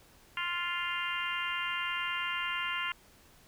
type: harmonic tone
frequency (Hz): 349.2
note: F4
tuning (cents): 0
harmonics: 3 / 4 / 5 / 6 / 7 / 8 / 9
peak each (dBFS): -38 / -38 / -41 / -38 / -45 / -37 / -45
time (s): 0.37-2.92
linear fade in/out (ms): 2
effects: pink hiss -60 dBFS RMS until 3.47 s